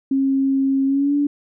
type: tone with pitch glide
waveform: sine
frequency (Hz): 270.4 to 288.1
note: C#4 to D4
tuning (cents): -43 to -33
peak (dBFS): -15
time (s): 0.11-1.27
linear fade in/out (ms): 5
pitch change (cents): +110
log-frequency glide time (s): 0.86-1.15
effects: none